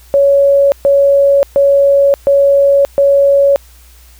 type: tone bursts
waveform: sine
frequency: 559 Hz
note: C#5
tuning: 14 cents sharp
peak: -5 dBFS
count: 5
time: 0.14-3.56 s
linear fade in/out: 0 ms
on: 580 ms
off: 130 ms
effects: added 60 Hz sine -39 dBFS peak until 4.19 s + white hiss -45 dBFS RMS until 4.19 s